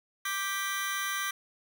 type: chord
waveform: sawtooth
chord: G major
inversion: second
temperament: just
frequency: 1176 / 1568 / 1960 Hz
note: D6 / G6 / B6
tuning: +2 / 0 / -14 cents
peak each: -31 / -31 / -32 dBFS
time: 0.25-1.31 s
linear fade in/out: 5 ms
effects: none